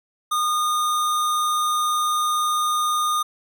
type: tone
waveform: square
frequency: 1223 Hz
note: D#6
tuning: 30 cents flat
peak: -20 dBFS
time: 0.31-3.23 s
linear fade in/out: 10 ms
effects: none